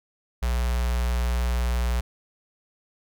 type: tone with notch filter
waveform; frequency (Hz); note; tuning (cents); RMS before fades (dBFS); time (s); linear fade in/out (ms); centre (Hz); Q
square; 60.2; B1; -44; -24; 0.42-2.01; 10; 270; 0.63
effects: none